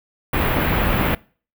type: band-stop noise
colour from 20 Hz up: pink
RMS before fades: -19 dBFS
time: 0.33-1.15 s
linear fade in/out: 5 ms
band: 2800 to 15000 Hz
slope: 24 dB/octave
effects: noise-tail reverb RT60 0.4 s tail -23 dB re dry